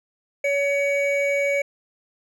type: tone pair together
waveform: triangle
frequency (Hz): 564 / 2256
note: C#5 / C#7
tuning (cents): +30 / +30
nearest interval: 2 octaves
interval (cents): 2400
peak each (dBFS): -19 / -22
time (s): 0.44-1.62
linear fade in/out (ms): 5
effects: none